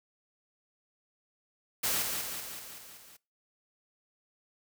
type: noise with echo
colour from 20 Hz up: white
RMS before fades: -30 dBFS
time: 1.83-2.03 s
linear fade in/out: 10 ms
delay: 190 ms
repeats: 6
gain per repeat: -4 dB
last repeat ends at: 3.17 s
effects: noise-tail reverb RT60 0.3 s tail -24 dB re dry